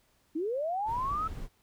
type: linear sweep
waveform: sine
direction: up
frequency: 293.7 to 1326 Hz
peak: -29 dBFS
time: 0.35-1.28 s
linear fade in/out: 10 ms
type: noise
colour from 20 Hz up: brown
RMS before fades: -40 dBFS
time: 0.85-1.49 s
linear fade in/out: 50 ms
effects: pink hiss -69 dBFS RMS until 1.62 s